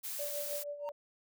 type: noise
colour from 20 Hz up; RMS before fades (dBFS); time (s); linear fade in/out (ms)
blue; -40; 0.03-0.64; 20
type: tone with tremolo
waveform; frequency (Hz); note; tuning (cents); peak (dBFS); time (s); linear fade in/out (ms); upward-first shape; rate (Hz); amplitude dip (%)
sine; 581; D5; -19; -36; 0.19-0.92; 5; sine; 6.4; 65
type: tone with exponential growth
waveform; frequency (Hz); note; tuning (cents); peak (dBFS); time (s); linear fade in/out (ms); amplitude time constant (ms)
triangle; 922; A#5; -19; -34; 0.79-0.89; 0; 21
effects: none